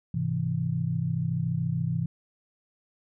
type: chord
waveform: sine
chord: Ab augmented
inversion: none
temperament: equal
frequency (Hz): 103.83 / 130.81 / 164.81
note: Ab2 / C3 / E3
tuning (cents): 0 / 0 / 0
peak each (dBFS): -33 / -29 / -28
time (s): 0.14-2.06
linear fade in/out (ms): 5
effects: none